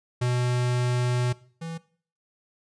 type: tone pair in turn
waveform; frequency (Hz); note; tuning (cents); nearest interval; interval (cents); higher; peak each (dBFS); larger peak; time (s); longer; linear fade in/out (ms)
square; 123.47 / 164.81; B2 / E3; 0 / 0; perfect fourth; 500; second; -23 / -33; first; 0.21-1.33 / 1.61-1.78; first; 10
effects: noise-tail reverb RT60 0.5 s tail -20 dB re dry + resampled to 22050 Hz